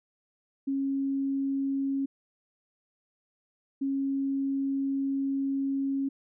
sine tone bursts at uneven times, 273.4 Hz, C#4, 24 cents flat, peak -26 dBFS, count 2, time 0.67-2.06 / 3.81-6.09 s, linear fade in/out 10 ms, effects none

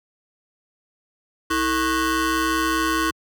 25% pulse ring-modulated tone, 386.2 Hz, G4, 26 cents flat, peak -12 dBFS, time 1.5-3.11 s, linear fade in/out 10 ms, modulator 710 Hz, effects high-pass 100 Hz 12 dB/octave

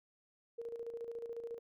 sine tone with tremolo, 466.2 Hz, A#4, in tune, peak -39 dBFS, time 0.58-1.59 s, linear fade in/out 10 ms, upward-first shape square, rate 14 Hz, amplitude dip 55%, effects none

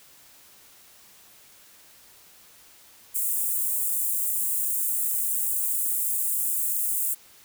white high-pass noise, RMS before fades -26 dBFS, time 3.14-7.15 s, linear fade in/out 20 ms, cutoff 7800 Hz, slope 48 dB/octave, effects white hiss -53 dBFS RMS until 7.44 s

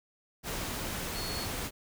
sine tone in noise, 4360 Hz, C#8, 29 cents flat, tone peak -39 dBFS, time 1.13-1.48 s, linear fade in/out 50 ms, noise pink, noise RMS -36 dBFS, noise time 0.43-1.71 s, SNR -6 dB, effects none

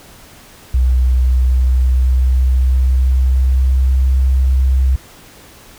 sine tone with pitch glide, 63 to 65.37 Hz, B1 to C2, +35 to -1 cents, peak -9 dBFS, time 0.74-4.96 s, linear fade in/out 5 ms, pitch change +64 cents, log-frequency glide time 1.14-4.17 s, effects pink hiss -41 dBFS RMS until 5.78 s

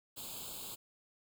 white noise with comb filter, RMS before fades -45 dBFS, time 0.16-0.76 s, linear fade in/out 20 ms, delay 0.26 ms, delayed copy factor +1, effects none

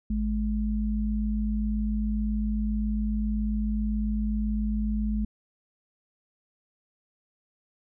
sine tone pair together, 53.71 / 211.9 Hz, A1 / G#3, -41 / +35 cents, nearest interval 2 octaves, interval 2376 cents, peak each -27 dBFS, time 0.1-5.25 s, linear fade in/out 5 ms, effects none

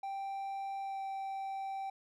triangle tone with pitch glide, 784 to 778.1 Hz, G5 to G5, 0 to -13 cents, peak -35 dBFS, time 0.03-1.9 s, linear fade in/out 5 ms, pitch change -13 cents, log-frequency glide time 0.82-1.01 s, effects none

